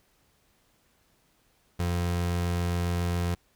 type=tone; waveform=30% pulse; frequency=87.31 Hz; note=F2; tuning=in tune; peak=-23 dBFS; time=1.79-3.35 s; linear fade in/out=10 ms; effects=pink hiss -67 dBFS RMS until 3.55 s